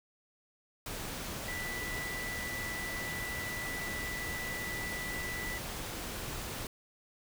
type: tone in noise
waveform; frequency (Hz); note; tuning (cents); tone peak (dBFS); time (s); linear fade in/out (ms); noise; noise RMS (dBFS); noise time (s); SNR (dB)
sine; 1975.5; B6; 0; -38; 1.48-5.58; 2; pink; -40; 0.86-6.67; -1
effects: none